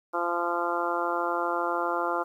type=harmonic tone; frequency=172.6 Hz; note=F3; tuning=20 cents flat; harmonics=2 / 3 / 4 / 5 / 6 / 7 / 8; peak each=-33 / -33 / -33 / -33 / -33 / -33 / -33 dBFS; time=0.13-2.24 s; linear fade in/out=20 ms; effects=10-bit